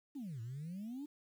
sine exponential two-way sweep, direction down then up, 302.2 to 110 to 302.2 Hz, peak -40 dBFS, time 0.15-1.06 s, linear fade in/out 10 ms, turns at 0.41 s, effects tanh soft clip ceiling -38 dBFS + 11-bit

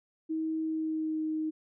sine tone with pitch glide, 318.3 to 312.8 Hz, D#4 to D#4, +39 to +9 cents, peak -29 dBFS, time 0.29-1.51 s, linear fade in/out 20 ms, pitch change -30 cents, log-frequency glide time 0.61-1.22 s, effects none

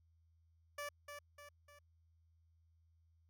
15% pulse tone with echo, 581 Hz, D5, 19 cents flat, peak -36 dBFS, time 0.78-0.89 s, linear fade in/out 5 ms, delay 300 ms, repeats 3, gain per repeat -6 dB, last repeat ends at 1.79 s, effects added 82 Hz sine -69 dBFS peak until 3.29 s

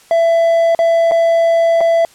triangle tone with dropouts, 667 Hz, E5, 20 cents sharp, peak -7 dBFS, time 0.11-2.05 s, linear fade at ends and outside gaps 1 ms, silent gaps 0.749-0.79 / 1.112-1.118 / 1.807-1.811 s, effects white hiss -46 dBFS RMS until 2.14 s + low-pass 10000 Hz 12 dB/octave

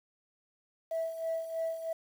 sine tone with tremolo, 654 Hz, E5, 14 cents flat, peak -28 dBFS, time 0.91-1.93 s, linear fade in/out 5 ms, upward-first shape sine, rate 3.1 Hz, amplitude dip 70%, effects tanh soft clip ceiling -27 dBFS + 9-bit

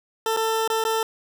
20% pulse tone with dropouts, 445.7 Hz, A4, 22 cents sharp, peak -16 dBFS, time 0.26-1.03 s, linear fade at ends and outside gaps 2 ms, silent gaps 0.365-0.371 / 0.677-0.7 / 0.84-0.85 s, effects none

